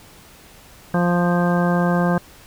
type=harmonic tone; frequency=175.1 Hz; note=F3; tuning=5 cents sharp; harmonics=1 / 2 / 3 / 4 / 5 / 6 / 7 / 9; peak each=-17 / -26 / -24 / -26 / -30 / -29 / -31 / -28 dBFS; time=0.94-2.18 s; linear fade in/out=2 ms; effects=pink hiss -46 dBFS RMS until 2.46 s